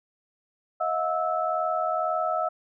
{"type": "tone cluster", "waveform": "sine", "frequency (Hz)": [635, 717, 1309], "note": ["D#5", "F5", "E6"], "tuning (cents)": [35, 45, -13], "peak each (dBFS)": -28, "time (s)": [0.8, 2.49], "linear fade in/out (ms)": 10, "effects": []}